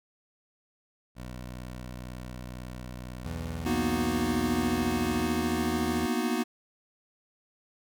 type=tone; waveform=15% pulse; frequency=62 Hz; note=B1; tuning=7 cents sharp; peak=-32 dBFS; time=1.15-5.28 s; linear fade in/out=50 ms
type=tone with vibrato; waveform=25% pulse; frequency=82.41 Hz; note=E2; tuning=in tune; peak=-31 dBFS; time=3.25-6.06 s; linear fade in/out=5 ms; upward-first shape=sine; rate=17 Hz; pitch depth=12 cents each way
type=chord; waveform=square; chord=B major seventh; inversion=third; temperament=equal with one note detuned; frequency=233.1 / 246.9 / 311.1 / 366.2 Hz; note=A#3 / B3 / D#4 / F#4; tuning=0 / 0 / 0 / -18 cents; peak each=-32 / -32 / -34 / -34 dBFS; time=3.65-6.44 s; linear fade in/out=20 ms
effects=none